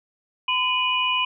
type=tone cluster; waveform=sine; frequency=1014 / 2473 / 2940 Hz; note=B5 / D#7 / F#7; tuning=+45 / -11 / -12 cents; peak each=-24 dBFS; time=0.48-1.25 s; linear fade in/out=5 ms; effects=none